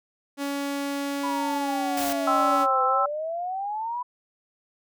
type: tone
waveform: sawtooth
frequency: 281.3 Hz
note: C#4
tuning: 26 cents sharp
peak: -23 dBFS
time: 0.37-2.67 s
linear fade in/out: 50 ms
type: exponential two-way sweep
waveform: sine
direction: down then up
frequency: 1000 to 507 to 1000 Hz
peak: -27 dBFS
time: 1.23-4.03 s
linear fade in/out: 10 ms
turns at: 2.84 s
type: noise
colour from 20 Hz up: white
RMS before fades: -32 dBFS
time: 1.97-2.13 s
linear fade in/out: 5 ms
type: chord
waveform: sine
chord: C major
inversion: second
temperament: equal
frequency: 784 / 1046.5 / 1318.5 Hz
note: G5 / C6 / E6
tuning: 0 / 0 / 0 cents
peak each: -25 / -28 / -22 dBFS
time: 2.27-3.06 s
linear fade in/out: 5 ms
effects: none